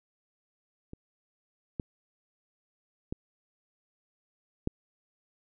clicks, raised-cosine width 3 ms, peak -29 / -19 / -20 / -15 dBFS, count 4, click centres 0.934 / 1.798 / 3.125 / 4.674 s, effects none

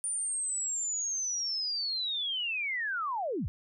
sine linear sweep, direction down, 9330 to 46.25 Hz, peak -30 dBFS, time 0.04-3.48 s, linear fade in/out 0 ms, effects none

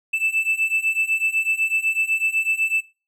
triangle beating tone pair, 2636 / 2644 Hz, E7 / E7, -1 / +5 cents, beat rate 8 Hz, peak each -22 / -20 dBFS, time 0.13-2.81 s, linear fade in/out 10 ms, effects noise-tail reverb RT60 0.3 s tail -18 dB re dry

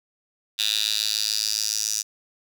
10% pulse tone with high-pass filter sweep, 107.1 Hz, A2, 46 cents flat, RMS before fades -25 dBFS, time 0.58-2.03 s, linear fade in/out 20 ms, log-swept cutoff 3600 to 5900 Hz, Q 4.1, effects none

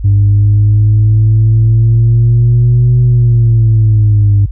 sine exponential two-way sweep, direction up then down, 100 to 123.47 to 100 Hz, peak -3 dBFS, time 0.04-4.46 s, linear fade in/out 10 ms, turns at 3.01 s, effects tanh soft clip ceiling -2 dBFS + added 50 Hz sine -18 dBFS peak until 4.51 s

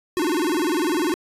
square tone with vibrato, 329.6 Hz, E4, in tune, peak -20 dBFS, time 0.17-1.14 s, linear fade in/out 0 ms, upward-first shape square, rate 20 Hz, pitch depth 170 cents each way, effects resampled to 32000 Hz

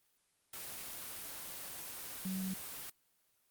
sine tone in noise, 188.6 Hz, F#3, 33 cents sharp, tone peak -36 dBFS, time 2.25-2.54 s, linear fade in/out 5 ms, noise white, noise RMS -45 dBFS, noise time 0.53-2.9 s, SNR +6 dB, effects white hiss -75 dBFS RMS until 3.5 s + Opus 24 kbps

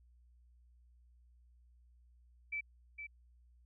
sine tone with echo, 2316 Hz, D7, 25 cents flat, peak -36 dBFS, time 2.52-2.61 s, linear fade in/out 10 ms, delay 460 ms, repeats 1, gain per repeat -7 dB, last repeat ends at 3.07 s, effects added 60 Hz sine -62 dBFS peak until 3.65 s

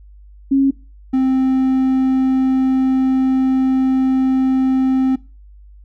sine / triangle tone pair in turn, 272.4 / 262.2 Hz, C#4 / C4, -30 / +4 cents, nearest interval minor second, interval 66 cents, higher first, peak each -10 dBFS, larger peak neither, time 0.51-0.71 / 1.13-5.16 s, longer second, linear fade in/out 10 ms, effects noise-tail reverb RT60 0.3 s tail -21 dB re dry + added 50 Hz sine -39 dBFS peak until 5.84 s

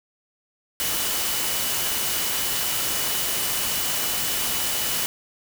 sine tone in noise, 2959 Hz, F#7, 1 cent flat, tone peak -34 dBFS, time 0.8-5.06 s, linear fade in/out 0 ms, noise white, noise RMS -25 dBFS, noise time 0.8-5.06 s, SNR -12 dB, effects none

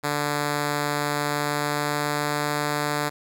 5% pulse tone with pitch glide, 146.5 to 147.52 Hz, D3 to D3, -4 to +8 cents, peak -12 dBFS, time 0.03-3.1 s, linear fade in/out 20 ms, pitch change +12 cents, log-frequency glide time 1.22-2.47 s, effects none

